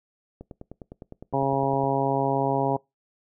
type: click train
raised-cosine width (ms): 2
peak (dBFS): -26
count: 15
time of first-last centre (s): 0.41-1.837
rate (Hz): 9.81
type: harmonic tone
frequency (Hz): 136.7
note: C#3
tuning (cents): -24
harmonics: 1 / 2 / 3 / 4 / 5 / 6 / 7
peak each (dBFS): -29 / -29 / -29 / -29 / -29 / -29 / -29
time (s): 1.33-2.77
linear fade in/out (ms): 10
effects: noise-tail reverb RT60 0.2 s tail -23 dB re dry